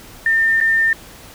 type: tone with dropouts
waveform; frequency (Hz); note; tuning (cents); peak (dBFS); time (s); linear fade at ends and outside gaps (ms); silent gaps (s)
sine; 1805; A6; +44; -12; 0.26-0.93; 2; 0.603-0.611
effects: pink hiss -40 dBFS RMS until 1.34 s